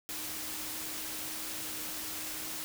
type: tone in noise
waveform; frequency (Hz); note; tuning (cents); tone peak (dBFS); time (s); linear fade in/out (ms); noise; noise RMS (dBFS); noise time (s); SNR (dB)
sine; 311.1; D#4; 0; -50; 0.09-2.64; 0; white; -39; 0.09-2.64; -14
effects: none